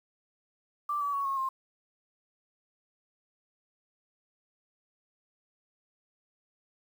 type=tone with pitch steps; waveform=sine; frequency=1174.7 / 1145.2 / 1116.5 / 1088.5 / 1061.1 Hz; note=D6 / D6 / C#6 / C#6 / C6; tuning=0 / -44 / +12 / -32 / +24 cents; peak=-28 dBFS; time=0.89-1.49 s; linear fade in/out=5 ms; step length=120 ms; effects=9-bit